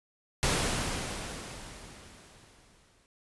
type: noise with exponential decay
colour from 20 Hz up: pink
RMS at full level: -26 dBFS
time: 0.43-3.06 s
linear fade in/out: 0 ms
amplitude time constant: 570 ms
effects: resampled to 24000 Hz